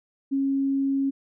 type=tone; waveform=sine; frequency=273.3 Hz; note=C#4; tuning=24 cents flat; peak=-21 dBFS; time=0.31-1.11 s; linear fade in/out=20 ms; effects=none